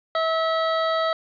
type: tone pair together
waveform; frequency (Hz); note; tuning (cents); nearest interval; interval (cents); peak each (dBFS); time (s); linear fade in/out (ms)
square; 648 / 1296; E5 / E6; -30 / -30; octave; 1200; -23 / -25; 0.15-1.13; 2
effects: resampled to 11025 Hz + 9-bit